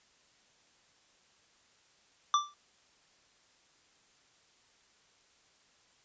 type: tone with exponential decay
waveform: square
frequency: 1174.7 Hz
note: D6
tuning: in tune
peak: -21 dBFS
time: 2.34-2.54 s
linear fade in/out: 1 ms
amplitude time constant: 42 ms
effects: white hiss -66 dBFS RMS until 6.04 s + resampled to 16000 Hz